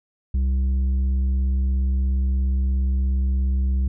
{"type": "tone with tanh clipping", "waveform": "sine", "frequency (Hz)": 65.5, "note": "C2", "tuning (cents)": 2, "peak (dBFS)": -19, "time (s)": [0.34, 3.88], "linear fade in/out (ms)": 5, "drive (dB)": 6, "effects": []}